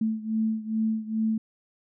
sine beating tone pair, 219.5 / 221.9 Hz, A3 / A3, -4 / +15 cents, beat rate 2.4 Hz, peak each -26 / -29 dBFS, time 0.01-1.38 s, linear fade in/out 5 ms, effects none

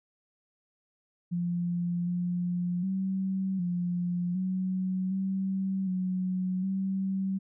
sine tone with pitch steps, 174.3 / 176.9 / 190.8 / 176.4 / 186.5 / 191.7 / 184.6 / 192 Hz, F3 / F3 / G3 / F3 / F#3 / G3 / F#3 / G3, -3 / +23 / -47 / +18 / +14 / -38 / -4 / -36 cents, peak -27 dBFS, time 1.31-7.39 s, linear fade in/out 20 ms, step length 760 ms, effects none

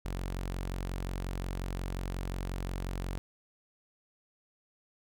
sawtooth tone, 45.6 Hz, F#1, 24 cents flat, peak -30 dBFS, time 0.05-3.18 s, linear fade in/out 0 ms, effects none

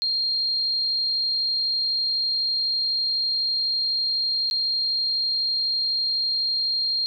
sine tone with dropouts, 4212 Hz, C8, 11 cents sharp, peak -21 dBFS, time 0.02-7.06 s, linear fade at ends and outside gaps 0 ms, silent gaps 4.5-4.511 s, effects none

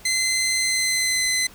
15% pulse tone with pitch glide, 2060 to 2036 Hz, C7 to C7, -28 to -48 cents, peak -13 dBFS, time 0.05-1.47 s, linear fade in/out 5 ms, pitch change -20 cents, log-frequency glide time 0.59-1.26 s, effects pink hiss -47 dBFS RMS until 1.54 s

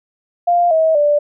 sine tone with pitch steps, 698.5 / 640.5 / 587.4 Hz, F5 / E5 / D5, 0 / -50 / 0 cents, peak -10 dBFS, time 0.47-1.19 s, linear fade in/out 10 ms, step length 240 ms, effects none

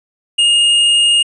sine tone with hard clipping, 2844 Hz, F7, 31 cents sharp, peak -10 dBFS, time 0.38-1.23 s, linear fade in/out 10 ms, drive 8 dB, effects resampled to 24000 Hz

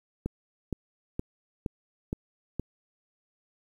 click train, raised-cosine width 3 ms, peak -17 dBFS, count 6, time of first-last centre 0.26-2.596 s, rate 2.14 Hz, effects 9-bit

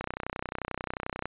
click train, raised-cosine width 0.5 ms, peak -17 dBFS, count 40, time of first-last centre 0.01-1.256 s, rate 31.3 Hz, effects resampled to 8000 Hz

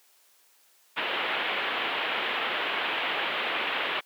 white low-pass noise, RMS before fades -29 dBFS, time 0.96-4.01 s, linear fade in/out 20 ms, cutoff 3300 Hz, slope 48 dB/octave, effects white hiss -62 dBFS RMS until 4.05 s + high-pass 400 Hz 12 dB/octave

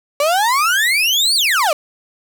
35% pulse exponential two-way sweep, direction up then down, 562 to 4700 to 562 Hz, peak -11 dBFS, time 0.2-1.73 s, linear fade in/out 2 ms, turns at 1.35 s, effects none

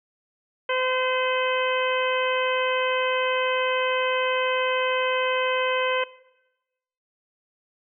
harmonic tone, 513 Hz, C5, 34 cents flat, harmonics 1 / 2 / 3 / 4 / 5 / 6, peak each -25 / -28 / -30 / -31 / -32 / -33 dBFS, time 0.69-6.04 s, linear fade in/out 5 ms, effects noise-tail reverb RT60 1.0 s tail -19 dB re dry

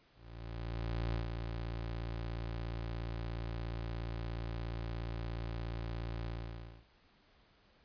25% pulse tone with ADSR envelope, 57 Hz, A#1, 38 cents flat, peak -29 dBFS, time 0.14-6.86 s, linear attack 1000 ms, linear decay 120 ms, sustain -5 dB, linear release 590 ms, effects pink hiss -67 dBFS RMS until 7.84 s + resampled to 11025 Hz

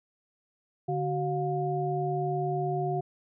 sine tone cluster, 146.1 / 375.2 / 710 Hz, D3 / F#4 / F5, -9 / +24 / +28 cents, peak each -31 dBFS, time 0.88-3.01 s, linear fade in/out 10 ms, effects none

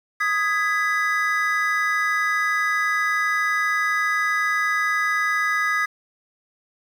triangle chord, G# minor, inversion second, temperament just, 1245.9 / 1661.2 / 1993.5 Hz, D#6 / G#6 / B6, +2 / 0 / +16 cents, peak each -22 dBFS, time 0.2-5.86 s, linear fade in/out 10 ms, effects 8-bit

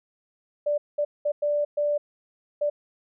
sine tone bursts at uneven times, 587.3 Hz, D5, in tune, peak -21 dBFS, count 6, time 0.66-0.78 / 0.98-1.05 / 1.25-1.32 / 1.42-1.65 / 1.77-1.98 / 2.61-2.7 s, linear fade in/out 10 ms, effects none

